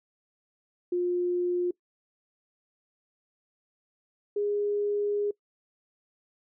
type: tone pair in turn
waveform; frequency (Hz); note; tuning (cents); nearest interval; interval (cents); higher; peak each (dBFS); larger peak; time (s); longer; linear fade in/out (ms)
sine; 354.9 / 411.4; F4 / G#4; +28 / -16; minor third; 256; second; -24 / -25; first; 0.92-1.71 / 4.36-5.31; second; 5
effects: noise-tail reverb RT60 0.1 s tail -22 dB re dry